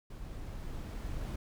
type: noise with level ramp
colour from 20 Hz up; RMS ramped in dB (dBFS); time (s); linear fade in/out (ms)
brown; -44 to -37; 0.1-1.36; 5
effects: none